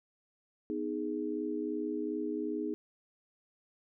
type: chord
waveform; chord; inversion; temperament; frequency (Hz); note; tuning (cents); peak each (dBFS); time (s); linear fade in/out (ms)
sine; G# minor; first; equal with one note detuned; 248.4 / 311.1 / 415.3; B3 / D#4 / G#4; +10 / 0 / 0; -39 / -35 / -37; 0.7-2.74; 0
effects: none